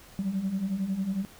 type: beating tone pair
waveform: sine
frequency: 185 / 196 Hz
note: F#3 / G3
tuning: 0 / 0 cents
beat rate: 11 Hz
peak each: -32 / -27 dBFS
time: 0.19-1.25 s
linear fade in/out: 0 ms
effects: tanh soft clip ceiling -22 dBFS + pink hiss -52 dBFS RMS until 1.39 s